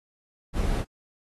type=noise; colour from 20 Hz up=brown; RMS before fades=-25 dBFS; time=0.53-0.85 s; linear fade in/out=50 ms; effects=AAC 32 kbps